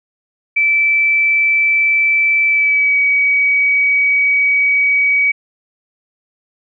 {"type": "tone with pitch glide", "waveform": "sine", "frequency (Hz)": [2321, 2267], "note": ["D7", "C#7"], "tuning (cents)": [-21, 38], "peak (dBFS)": -10, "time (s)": [0.56, 5.32], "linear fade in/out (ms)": 10, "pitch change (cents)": -41, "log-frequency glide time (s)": [2.47, 2.97], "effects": []}